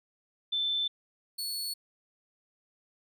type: tone pair in turn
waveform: sine / sawtooth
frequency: 3534 / 4408 Hz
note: A7 / C#8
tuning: +7 / -11 cents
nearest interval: major third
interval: 382 cents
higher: second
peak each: -27 / -30 dBFS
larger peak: first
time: 0.52-0.88 / 1.38-1.74 s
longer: neither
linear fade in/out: 10 ms
effects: none